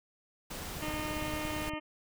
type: noise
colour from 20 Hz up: pink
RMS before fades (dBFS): -41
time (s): 0.5-1.7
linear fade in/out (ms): 10
type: click train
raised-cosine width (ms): 5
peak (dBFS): -30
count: 18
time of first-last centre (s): 0.77-1.736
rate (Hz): 17.6
type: harmonic tone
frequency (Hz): 306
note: D#4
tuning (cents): -29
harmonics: 1 / 2 / 3 / 4 / 6 / 7 / 8 / 9 / 10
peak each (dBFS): -39 / -42 / -44 / -45 / -47 / -47 / -48 / -49 / -49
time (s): 0.81-1.8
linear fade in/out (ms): 20
effects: none